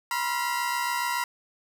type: tone cluster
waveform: 30% pulse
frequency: 967 / 1034 / 1381 Hz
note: B5 / C6 / F6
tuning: -37 / -21 / -20 cents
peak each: -25 / -30 / -31 dBFS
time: 0.11-1.24 s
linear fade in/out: 2 ms
effects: none